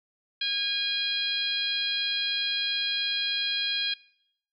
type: harmonic tone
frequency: 817 Hz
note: G#5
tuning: 29 cents flat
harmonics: 2 / 3 / 4 / 5 / 6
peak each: -37 / -34 / -29 / -31 / -41 dBFS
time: 0.41-3.94 s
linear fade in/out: 5 ms
effects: noise-tail reverb RT60 0.7 s tail -21 dB re dry